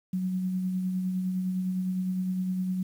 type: tone with tremolo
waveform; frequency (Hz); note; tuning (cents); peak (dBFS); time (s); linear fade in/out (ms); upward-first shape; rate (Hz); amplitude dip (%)
sine; 185; F#3; 0; -25; 0.13-2.83; 5; sine; 9.8; 30
effects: 9-bit